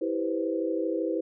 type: chord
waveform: sine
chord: C major seventh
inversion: first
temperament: just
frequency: 327 / 392.4 / 490.5 / 523.3 Hz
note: E4 / G4 / B4 / C5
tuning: -14 / +2 / -12 / 0 cents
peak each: -29 / -33 / -32 / -33 dBFS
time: 0.01-1.21 s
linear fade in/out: 10 ms
effects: none